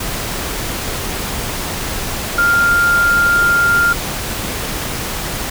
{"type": "tone in noise", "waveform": "sine", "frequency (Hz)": 1399, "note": "F6", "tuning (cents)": 3, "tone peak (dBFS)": -10, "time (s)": [2.38, 3.93], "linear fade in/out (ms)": 5, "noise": "pink", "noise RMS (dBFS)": -22, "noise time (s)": [0, 5.5], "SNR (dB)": 9, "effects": []}